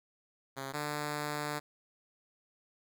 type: tone pair in turn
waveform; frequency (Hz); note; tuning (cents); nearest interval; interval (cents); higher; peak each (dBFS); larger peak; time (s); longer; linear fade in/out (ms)
5% pulse; 135.7 / 148.39; C#3 / D3; -36 / +18; major second; 154; second; -27 / -23; second; 0.56-0.73 / 0.73-1.6; second; 20
effects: none